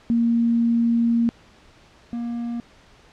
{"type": "tone pair in turn", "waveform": ["sine", "triangle"], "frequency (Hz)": [233.1, 236.1], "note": ["A#3", "A#3"], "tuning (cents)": [0, 22], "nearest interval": "unison", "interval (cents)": 22, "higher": "second", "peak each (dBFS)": [-16, -23], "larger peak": "first", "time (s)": [[0.1, 1.29], [2.13, 2.6]], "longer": "first", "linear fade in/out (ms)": 0, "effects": ["pink hiss -52 dBFS RMS until 3.12 s", "low-pass 5000 Hz 12 dB/octave"]}